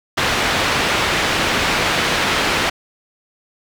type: low-pass noise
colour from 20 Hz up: white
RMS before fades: -18 dBFS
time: 0.17-2.7 s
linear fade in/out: 10 ms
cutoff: 2800 Hz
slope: 12 dB/octave
effects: none